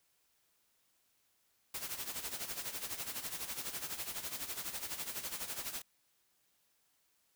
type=noise with tremolo; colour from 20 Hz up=white; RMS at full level=-39 dBFS; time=1.74-5.82 s; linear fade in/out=5 ms; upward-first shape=sine; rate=12 Hz; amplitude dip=70%; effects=white hiss -75 dBFS RMS until 7.35 s